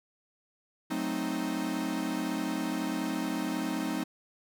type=chord; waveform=45% pulse; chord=F# diminished seventh; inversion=none; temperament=equal with one note detuned; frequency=185.53 / 220 / 261.6 / 311.1 Hz; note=F#3 / A3 / C4 / Eb4; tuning=+5 / 0 / 0 / 0 cents; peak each=-38 / -37 / -35 / -34 dBFS; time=0.9-4.04 s; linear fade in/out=10 ms; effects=none